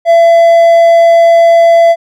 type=tone with hard clipping; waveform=triangle; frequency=673 Hz; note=E5; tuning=36 cents sharp; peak=-3 dBFS; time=0.05-1.96 s; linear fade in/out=50 ms; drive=6 dB; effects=none